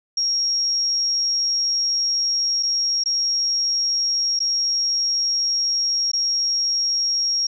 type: tone with dropouts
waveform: sine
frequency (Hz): 5588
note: F8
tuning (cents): 0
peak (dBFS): -18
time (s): 0.17-7.47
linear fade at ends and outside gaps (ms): 5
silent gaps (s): 2.628-2.631 / 3.038-3.058 / 4.392-4.402 / 6.117-6.133
effects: none